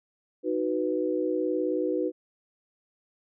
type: chord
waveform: sine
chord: B major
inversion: first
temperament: equal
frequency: 311.1 / 370 / 493.9 Hz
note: D#4 / F#4 / B4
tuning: 0 / 0 / 0 cents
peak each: -29 dBFS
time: 0.43-2.12 s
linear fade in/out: 50 ms
effects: none